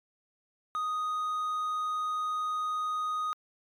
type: tone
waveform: triangle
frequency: 1244.5 Hz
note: D#6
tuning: in tune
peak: -27 dBFS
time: 0.75-3.33 s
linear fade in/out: 0 ms
effects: MP3 96 kbps